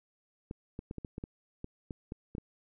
clicks, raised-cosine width 3 ms, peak -26 dBFS, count 12, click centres 0.511 / 0.791 / 0.911 / 0.983 / 1.048 / 1.181 / 1.239 / 1.644 / 1.908 / 2.121 / 2.351 / 2.382 s, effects none

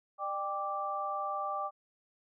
sine tone cluster, 601 / 791 / 1172 Hz, D5 / G5 / D6, +40 / +15 / -4 cents, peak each -40 / -37 / -35 dBFS, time 0.18-1.71 s, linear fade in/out 50 ms, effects none

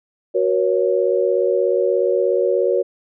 sine chord, F# major, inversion none, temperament equal with one note detuned, 370 / 477.6 / 554.4 Hz, F#4 / A#4 / C#5, 0 / +42 / 0 cents, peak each -19 dBFS, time 0.34-2.83 s, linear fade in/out 20 ms, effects none

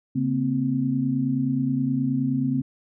sine tone cluster, 138.2 / 230.1 / 259.6 Hz, C#3 / A#3 / C4, -5 / -22 / -13 cents, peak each -26 / -28 / -23 dBFS, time 0.15-2.62 s, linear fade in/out 10 ms, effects none

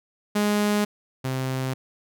sawtooth tone pair in turn, 207.7 / 130.84 Hz, G#3 / C3, 0 / 0 cents, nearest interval minor sixth, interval 800 cents, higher first, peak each -16 / -21 dBFS, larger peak first, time 0.35-0.85 / 1.24-1.74 s, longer neither, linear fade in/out 10 ms, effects none

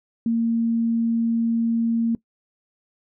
sine tone, 230 Hz, A#3, 23 cents flat, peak -18 dBFS, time 0.26-2.15 s, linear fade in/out 2 ms, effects noise-tail reverb RT60 0.1 s tail -21 dB re dry

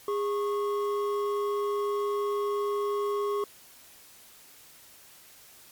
triangle tone pair together, 409.5 / 1097 Hz, G#4 / C#6, -24 / -18 cents, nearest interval octave + perfect fourth, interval 1706 cents, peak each -25 / -31 dBFS, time 0.08-3.44 s, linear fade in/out 2 ms, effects white hiss -53 dBFS RMS until 5.71 s + MP3 96 kbps

